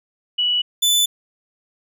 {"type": "tone pair in turn", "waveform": ["sine", "sawtooth"], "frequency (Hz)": [2944, 3501], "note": ["F#7", "A7"], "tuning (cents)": [-9, -9], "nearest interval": "minor third", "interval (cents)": 300, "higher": "second", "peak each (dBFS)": [-16, -11], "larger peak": "second", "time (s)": [[0.38, 0.62], [0.82, 1.06]], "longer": "neither", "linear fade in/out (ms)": 10, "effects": []}